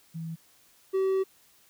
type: tone pair in turn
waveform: sine / triangle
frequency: 163.3 / 382.6 Hz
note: E3 / G4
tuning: -16 / -42 cents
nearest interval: octave + minor third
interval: 1474 cents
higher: second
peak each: -33 / -21 dBFS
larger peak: second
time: 0.14-0.36 / 0.93-1.24 s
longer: second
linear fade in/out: 20 ms
effects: white hiss -61 dBFS RMS until 1.69 s